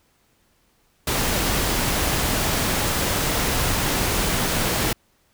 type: noise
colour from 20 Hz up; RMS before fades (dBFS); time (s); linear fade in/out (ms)
pink; -22; 1.07-4.93; 5
effects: pink hiss -63 dBFS RMS until 5.33 s